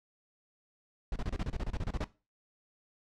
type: noise bursts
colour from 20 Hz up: brown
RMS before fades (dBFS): -33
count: 14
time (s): 1.12-2.043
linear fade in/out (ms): 2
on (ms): 39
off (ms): 29
effects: noise-tail reverb RT60 0.3 s tail -18 dB re dry + low-pass 6000 Hz 12 dB/octave